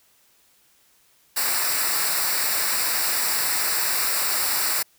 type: noise with comb filter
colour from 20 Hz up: white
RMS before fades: -23 dBFS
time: 1.36-4.83 s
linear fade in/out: 10 ms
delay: 0.31 ms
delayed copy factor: -0.75
effects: white hiss -60 dBFS RMS until 4.98 s